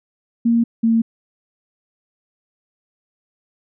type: tone pair in turn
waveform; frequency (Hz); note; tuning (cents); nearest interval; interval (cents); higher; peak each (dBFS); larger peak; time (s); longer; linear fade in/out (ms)
sine; 232.7 / 227.4; A#3 / A#3; -3 / -43; unison; 40; first; -12 / -12; neither; 0.45-0.64 / 0.83-1.02; neither; 10
effects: none